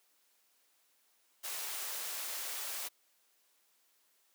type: high-pass noise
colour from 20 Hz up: white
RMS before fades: -40 dBFS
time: 1.43-2.89 s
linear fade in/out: 20 ms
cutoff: 460 Hz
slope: 12 dB/octave
effects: white hiss -72 dBFS RMS until 4.34 s + high-pass 300 Hz 12 dB/octave